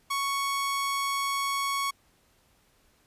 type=tone; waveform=sawtooth; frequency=1110 Hz; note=C#6; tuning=2 cents sharp; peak=-23 dBFS; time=0.1-1.91 s; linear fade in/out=10 ms; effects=pink hiss -65 dBFS RMS until 3.06 s + resampled to 32000 Hz